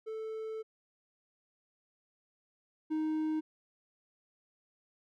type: tone pair in turn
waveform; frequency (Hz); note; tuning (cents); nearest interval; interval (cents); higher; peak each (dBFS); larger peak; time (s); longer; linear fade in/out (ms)
triangle; 440 / 311.9; A4 / D#4; 0 / +4; tritone; 596; first; -35 / -28; second; 0.06-0.63 / 2.9-3.41; first; 20
effects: none